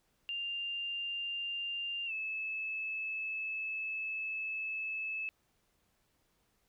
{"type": "tone with pitch glide", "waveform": "sine", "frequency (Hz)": [2794, 2607], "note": ["F7", "E7"], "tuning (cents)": [0, -20], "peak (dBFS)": -35, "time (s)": [0.29, 5.29], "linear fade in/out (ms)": 0, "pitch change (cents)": -120, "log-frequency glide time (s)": [2.06, 2.12], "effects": ["pink hiss -75 dBFS RMS until 6.68 s"]}